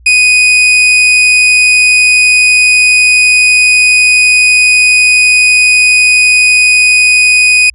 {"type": "tone", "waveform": "40% pulse", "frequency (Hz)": 2489, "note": "D#7", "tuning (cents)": 0, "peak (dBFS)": -3, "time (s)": [0.06, 7.7], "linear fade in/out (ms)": 5, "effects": ["added 60 Hz sine -36 dBFS peak until 7.74 s", "resampled to 24000 Hz"]}